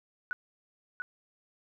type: tone with echo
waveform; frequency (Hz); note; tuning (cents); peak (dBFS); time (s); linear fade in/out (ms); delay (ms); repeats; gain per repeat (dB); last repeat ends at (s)
sine; 1478; F#6; -2; -30; 0.31-0.33; 0; 690; 1; -3; 1.02
effects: none